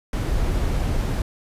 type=noise; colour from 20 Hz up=brown; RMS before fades=-22 dBFS; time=0.13-1.22 s; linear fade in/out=2 ms; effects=resampled to 32000 Hz